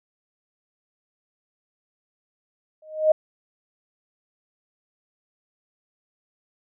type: tone with exponential growth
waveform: sine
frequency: 622 Hz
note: D#5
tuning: 1 cent flat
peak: -10 dBFS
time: 2.82-3.12 s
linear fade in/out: 5 ms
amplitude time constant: 65 ms
effects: none